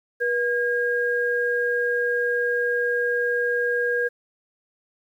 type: tone pair together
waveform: sine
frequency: 483.2 / 1625.3 Hz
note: B4 / G#6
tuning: -38 / -38 cents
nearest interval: octave + major sixth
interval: 2100 cents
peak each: -23 dBFS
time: 0.2-4.09 s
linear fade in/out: 20 ms
effects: 9-bit